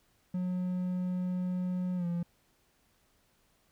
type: tone with pitch glide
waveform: triangle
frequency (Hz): 181.5 to 172.31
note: F#3 to F3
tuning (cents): -33 to -23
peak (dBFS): -28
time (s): 0.34-2.23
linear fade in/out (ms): 5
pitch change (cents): -90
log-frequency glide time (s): 1.96-2.06
effects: pink hiss -70 dBFS RMS until 3.71 s